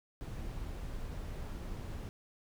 brown noise, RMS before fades -41 dBFS, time 0.21-2.09 s, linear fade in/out 0 ms, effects none

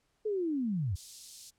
sine linear sweep, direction down, 440 to 77.78 Hz, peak -29 dBFS, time 0.25-0.96 s, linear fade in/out 10 ms
pink high-pass noise, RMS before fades -48 dBFS, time 0.95-1.51 s, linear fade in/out 20 ms, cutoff 4300 Hz, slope 24 dB/octave
effects pink hiss -75 dBFS RMS until 1.58 s + low-pass 10000 Hz 12 dB/octave

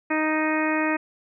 harmonic tone, 311.1 Hz, D#4, in tune, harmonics 1 / 2 / 3 / 4 / 5 / 6 / 7 / 8, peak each -24 / -29 / -30 / -32 / -33 / -29 / -34 / -32 dBFS, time 0.1-0.97 s, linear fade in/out 10 ms, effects none

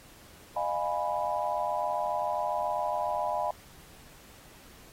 sine chord, F half-diminished seventh, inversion third, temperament equal with one note detuned, 611.2 / 698.5 / 830.6 / 987.8 Hz, Eb5 / F5 / Ab5 / Cb6, -31 / 0 / 0 / 0 cents, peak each -33 dBFS, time 0.56-3.51 s, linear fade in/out 5 ms, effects pink hiss -54 dBFS RMS until 4.92 s + AAC 48 kbps

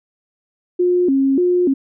sine tone with vibrato, 311.1 Hz, D#4, in tune, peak -12 dBFS, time 0.79-1.74 s, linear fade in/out 10 ms, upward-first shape square, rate 1.7 Hz, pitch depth 240 cents each way, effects none

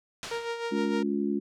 white noise with exponential decay, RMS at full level -30 dBFS, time 0.23-0.69 s, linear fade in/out 0 ms, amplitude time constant 100 ms
sawtooth tone with tremolo, 466.2 Hz, A#4, in tune, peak -25 dBFS, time 0.31-1.03 s, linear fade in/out 5 ms, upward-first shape sine, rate 6.5 Hz, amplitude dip 55%
harmonic tone, 71 Hz, C#2, 42 cents sharp, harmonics 3 / 4 / 5, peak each -29 / -30 / -31 dBFS, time 0.71-1.4 s, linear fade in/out 20 ms
effects low-pass 5000 Hz 12 dB/octave

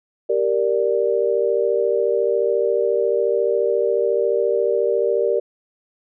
sine chord, G minor, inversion none, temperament equal, 392 / 466.2 / 587.3 Hz, G4 / Bb4 / D5, 0 / 0 / 0 cents, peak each -21 / -19 / -22 dBFS, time 0.29-5.4 s, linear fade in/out 10 ms, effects none

